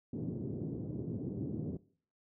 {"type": "band-pass noise", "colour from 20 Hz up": "pink", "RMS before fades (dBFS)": -39, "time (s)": [0.13, 1.77], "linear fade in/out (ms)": 5, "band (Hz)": [110, 360], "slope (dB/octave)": 24, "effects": ["noise-tail reverb RT60 0.5 s tail -20 dB re dry"]}